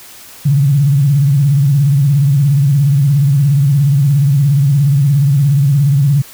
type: tone with vibrato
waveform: sine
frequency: 140.7 Hz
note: C#3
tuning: 26 cents sharp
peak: -7 dBFS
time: 0.45-6.22 s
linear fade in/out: 10 ms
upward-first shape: sine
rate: 17 Hz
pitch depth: 120 cents each way
effects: white hiss -36 dBFS RMS until 6.33 s